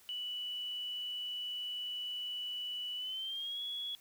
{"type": "tone with pitch glide", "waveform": "sine", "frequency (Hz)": [2960, 3361], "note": ["F#7", "G#7"], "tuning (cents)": [0, 20], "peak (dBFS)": -37, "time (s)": [0.09, 3.95], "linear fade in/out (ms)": 0, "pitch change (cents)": 220, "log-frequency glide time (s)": [2.96, 3.62], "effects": ["white hiss -62 dBFS RMS until 4 s"]}